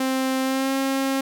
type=tone with pitch glide; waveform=sawtooth; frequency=262.7 to 269.5 Hz; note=C4 to C#4; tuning=+7 to -49 cents; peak=-17 dBFS; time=0-1.21 s; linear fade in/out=5 ms; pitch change=+44 cents; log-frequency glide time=0.42-0.73 s; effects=none